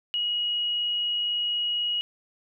sine tone, 2899 Hz, F#7, 36 cents flat, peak -24 dBFS, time 0.14-2.01 s, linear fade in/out 0 ms, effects none

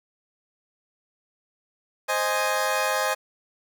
20% pulse chord, Ab major, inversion first, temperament equal, 523.3 / 622.3 / 830.6 Hz, C5 / Eb5 / Ab5, 0 / 0 / 0 cents, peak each -22 dBFS, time 2.08-3.15 s, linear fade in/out 20 ms, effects none

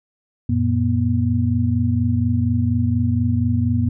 sine tone cluster, 91.2 / 115.4 / 241.3 Hz, F#2 / A#2 / B3, -24 / -17 / -40 cents, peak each -20 dBFS, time 0.49-3.89 s, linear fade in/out 5 ms, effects none

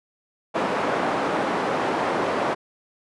white band-pass noise, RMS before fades -24 dBFS, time 0.54-2.55 s, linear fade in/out 20 ms, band 240 to 900 Hz, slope 12 dB/octave, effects resampled to 24000 Hz

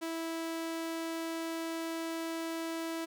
sawtooth tone, 328.2 Hz, E4, 8 cents flat, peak -31 dBFS, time 0.01-3.06 s, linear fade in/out 20 ms, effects none

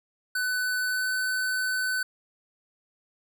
square tone with pitch glide, 1501 to 1510.6 Hz, F#6 to F#6, +24 to +35 cents, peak -26 dBFS, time 0.35-2.03 s, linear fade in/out 5 ms, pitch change +11 cents, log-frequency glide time 0.85-1.09 s, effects none

